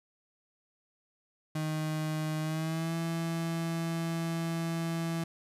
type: tone with pitch glide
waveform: 35% pulse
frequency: 155.56 to 165.76 Hz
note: D#3 to E3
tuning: 0 to +10 cents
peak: -29 dBFS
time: 1.55-5.24 s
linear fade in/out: 5 ms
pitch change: +110 cents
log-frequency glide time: 2.41-2.95 s
effects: resampled to 32000 Hz